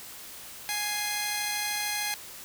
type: tone pair together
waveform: 10% pulse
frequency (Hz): 830.6 / 2093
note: G#5 / C7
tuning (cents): 0 / 0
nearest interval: octave + major third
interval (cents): 1600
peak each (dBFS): -23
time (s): 0.69-2.14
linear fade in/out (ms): 0
effects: white hiss -44 dBFS RMS until 2.44 s